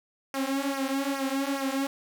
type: tone with flanger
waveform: sawtooth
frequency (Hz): 273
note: C#4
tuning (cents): -26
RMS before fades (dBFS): -29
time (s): 0.34-1.87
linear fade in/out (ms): 2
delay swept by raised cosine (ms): 0.25 to 5.35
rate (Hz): 2.4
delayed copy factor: -0.85
effects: none